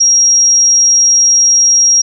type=tone; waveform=sine; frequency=5630 Hz; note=F8; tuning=13 cents sharp; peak=-5 dBFS; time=0-2.02 s; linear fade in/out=10 ms; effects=none